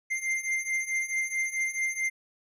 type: beating tone pair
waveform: square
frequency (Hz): 2093 / 2097.6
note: C7 / C7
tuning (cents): 0 / +4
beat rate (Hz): 4.6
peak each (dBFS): -33 / -30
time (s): 0.1-2.1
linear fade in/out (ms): 20
effects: low-pass 10000 Hz 12 dB/octave